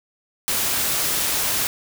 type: noise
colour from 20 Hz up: white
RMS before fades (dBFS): -22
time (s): 0.48-1.67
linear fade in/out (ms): 0
effects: none